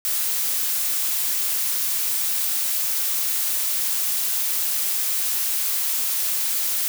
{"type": "noise", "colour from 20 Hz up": "blue", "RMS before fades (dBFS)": -23, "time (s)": [0.05, 6.88], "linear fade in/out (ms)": 0, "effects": []}